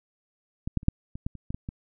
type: clicks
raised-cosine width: 5 ms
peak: -18 / -11 / -30 / -7 / -24 / -17 / -29 / -20 / -21 / -21 dBFS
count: 10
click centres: 0.675 / 0.773 / 0.831 / 0.884 / 1.155 / 1.265 / 1.353 / 1.505 / 1.545 / 1.689 s
effects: none

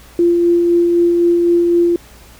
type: tone with tremolo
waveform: sine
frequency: 344.7 Hz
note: F4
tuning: 23 cents flat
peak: -8 dBFS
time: 0.19-1.96 s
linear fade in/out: 2 ms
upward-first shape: sine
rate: 3.9 Hz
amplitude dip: 25%
effects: added 60 Hz sine -43 dBFS peak until 2.39 s + pink hiss -43 dBFS RMS until 2.39 s

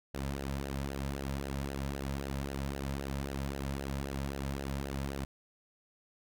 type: tone with flanger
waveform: sawtooth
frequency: 68.8 Hz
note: C#2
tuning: 12 cents flat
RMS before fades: -37 dBFS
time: 0.14-5.25 s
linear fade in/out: 5 ms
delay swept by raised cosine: 0.85 to 2.75 ms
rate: 3.8 Hz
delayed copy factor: -0.65
effects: none

